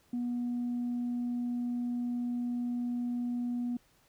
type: tone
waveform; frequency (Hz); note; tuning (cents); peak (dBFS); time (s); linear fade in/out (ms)
sine; 242.5; B3; -31; -29; 0.13-3.77; 5
effects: tanh soft clip ceiling -28 dBFS + pink hiss -67 dBFS RMS until 4.08 s